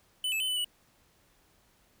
square tone with pitch steps, 3005 / 2612 / 3041 / 2996 / 2946 Hz, F#7 / E7 / F#7 / F#7 / F#7, +26 / -17 / +47 / +21 / -8 cents, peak -29 dBFS, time 0.24-0.645 s, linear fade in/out 2 ms, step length 81 ms, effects pink hiss -66 dBFS RMS until 2 s

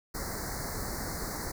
pink band-stop noise, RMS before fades -36 dBFS, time 0.14-1.52 s, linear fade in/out 10 ms, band 2100 to 4200 Hz, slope 96 dB/octave, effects none

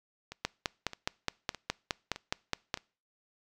two click trains, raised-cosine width 0.2 ms, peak -24 / -12 dBFS, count 5 / 12, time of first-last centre 0.32-2.774 / 0.45-2.742 s, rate 1.63 / 4.8 Hz, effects noise-tail reverb RT60 0.4 s tail -25 dB re dry

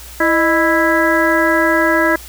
harmonic tone with a mistuned harmonic, 329.6 Hz, E4, in tune, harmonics 1 / 2 / 3 / 4 / 5 / 6, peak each -16 / -17 / -20 / -21 / -16 / -21 dBFS, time 0.2-2.16 s, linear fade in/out 5 ms, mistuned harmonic 2, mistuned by -110 cents, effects added 60 Hz sine -36 dBFS peak until 2.28 s + white hiss -36 dBFS RMS until 2.28 s

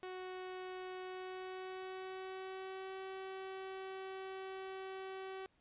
sawtooth tone with pitch glide, 370 to 381.5 Hz, F#4 to G4, 0 to -47 cents, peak -40 dBFS, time 0.03-5.46 s, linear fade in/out 0 ms, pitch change +53 cents, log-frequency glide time 1.02-2.97 s, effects pink hiss -75 dBFS RMS until 5.6 s + resampled to 8000 Hz

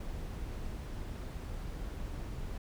brown noise, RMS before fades -40 dBFS, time 0-2.58 s, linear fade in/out 5 ms, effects none

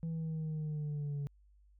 sine linear sweep, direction down, 164.81 to 141.5 Hz, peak -32 dBFS, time 0.03-1.27 s, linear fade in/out 0 ms, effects tanh soft clip ceiling -34 dBFS + added 50 Hz sine -61 dBFS peak until 1.79 s

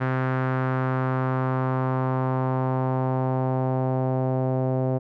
sawtooth tone with low-pass filter sweep, 130 Hz, C3, 11 cents flat, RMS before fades -24 dBFS, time 0-4.99 s, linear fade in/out 20 ms, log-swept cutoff 1600 to 620 Hz, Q 2.1, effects none

